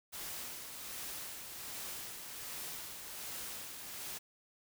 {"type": "noise with tremolo", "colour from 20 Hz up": "white", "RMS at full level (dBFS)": -43, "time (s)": [0.12, 4.19], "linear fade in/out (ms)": 20, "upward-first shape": "sine", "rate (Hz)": 1.3, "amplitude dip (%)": 40, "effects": []}